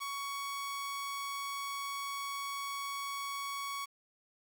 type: tone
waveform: sawtooth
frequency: 1118 Hz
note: C#6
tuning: 14 cents sharp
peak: -33 dBFS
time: 0-3.86 s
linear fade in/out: 20 ms
effects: 10-bit